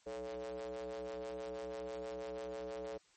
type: ring-modulated tone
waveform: square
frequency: 61.74 Hz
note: B1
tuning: in tune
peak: -39 dBFS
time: 0.06-2.98 s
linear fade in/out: 10 ms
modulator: 497 Hz
effects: white hiss -69 dBFS RMS until 3.16 s + MP3 32 kbps